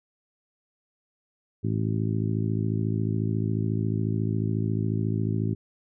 harmonic tone, 54.1 Hz, A1, 29 cents flat, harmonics 2 / 3 / 4 / 5 / 6 / 7, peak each -26 / -30 / -32 / -34 / -36 / -37 dBFS, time 1.63-5.55 s, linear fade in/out 20 ms, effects none

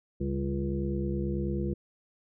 harmonic tone with a mistuned harmonic, 69.3 Hz, C#2, in tune, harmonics 1 / 2 / 3 / 5 / 6 / 7, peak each -33 / -35 / -33 / -34 / -46 / -41 dBFS, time 0.2-1.74 s, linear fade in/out 10 ms, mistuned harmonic 3, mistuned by -66 cents, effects none

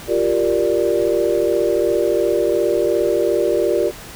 sine chord, G minor seventh, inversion third, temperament equal, 349.2 / 392 / 466.2 / 587.3 Hz, F4 / G4 / Bb4 / D5, 0 / 0 / 0 / 0 cents, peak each -20 dBFS, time 0.07-3.92 s, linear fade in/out 50 ms, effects pink hiss -36 dBFS RMS until 4.15 s

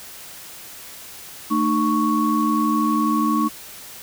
sine tone cluster, 223.1 / 303.2 / 1111 Hz, A3 / D#4 / C#6, +24 / -45 / +4 cents, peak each -21 dBFS, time 1.5-3.49 s, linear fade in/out 20 ms, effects white hiss -39 dBFS RMS until 4.02 s

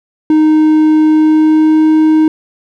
triangle tone with pitch glide, 310 to 312.7 Hz, D#4 to D#4, -6 to +9 cents, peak -3 dBFS, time 0.3-2.28 s, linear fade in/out 2 ms, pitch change +15 cents, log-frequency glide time 1.06-1.87 s, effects none

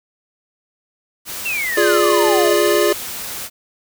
white noise, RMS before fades -28 dBFS, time 1.25-3.5 s, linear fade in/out 50 ms
sine exponential sweep, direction down, 2777 to 601 Hz, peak -19 dBFS, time 1.45-2.53 s, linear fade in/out 10 ms
square chord, D diminished, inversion first, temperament equal, 349.2 / 415.3 / 587.3 Hz, F4 / Ab4 / D5, 0 / 0 / 0 cents, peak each -18 / -17 / -19 dBFS, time 1.77-2.93 s, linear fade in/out 5 ms
effects none

